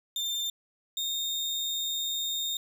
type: tone pair in turn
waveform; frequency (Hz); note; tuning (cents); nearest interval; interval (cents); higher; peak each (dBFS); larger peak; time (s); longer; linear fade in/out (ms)
35% pulse; 3595 / 3671; A7 / A#7; +36 / -27; unison; 37; second; -27; neither; 0.16-0.5 / 0.97-2.57; second; 2
effects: none